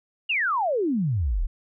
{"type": "exponential sweep", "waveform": "sine", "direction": "down", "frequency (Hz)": [2931, 32.41], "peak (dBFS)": -21, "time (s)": [0.29, 1.47], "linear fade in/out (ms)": 10, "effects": []}